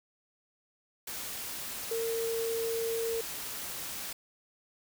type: tone in noise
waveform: sine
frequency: 456.7 Hz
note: A#4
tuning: 36 cents flat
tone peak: -30 dBFS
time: 1.91-3.21 s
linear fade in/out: 5 ms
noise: white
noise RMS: -39 dBFS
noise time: 1.07-4.13 s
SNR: +6 dB
effects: none